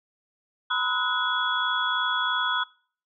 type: tone cluster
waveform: sine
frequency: 946 / 1009 / 1277 / 1469 / 3370 Hz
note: A#5 / B5 / D#6 / F#6 / G#7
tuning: +25 / +37 / +45 / -13 / +25 cents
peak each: -35 / -30 / -29 / -27 / -28 dBFS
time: 0.7-2.64 s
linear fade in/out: 10 ms
effects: noise-tail reverb RT60 0.5 s tail -25 dB re dry